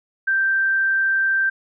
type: tone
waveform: sine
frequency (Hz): 1568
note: G6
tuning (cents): 0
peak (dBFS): -16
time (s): 0.27-1.5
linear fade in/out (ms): 10
effects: none